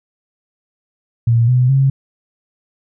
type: tone with pitch steps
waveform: sine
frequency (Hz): 116.54 / 125.63 / 135.42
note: A#2 / B2 / C#3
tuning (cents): 0 / +30 / -40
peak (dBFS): -9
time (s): 1.27-1.9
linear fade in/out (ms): 5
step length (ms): 210
effects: none